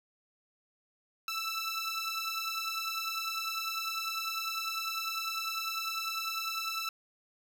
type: beating tone pair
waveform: 15% pulse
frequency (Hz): 1318.5 / 1328.5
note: E6 / E6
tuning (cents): 0 / +13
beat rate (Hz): 10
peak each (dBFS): -30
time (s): 1.28-6.89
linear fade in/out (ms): 2
effects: none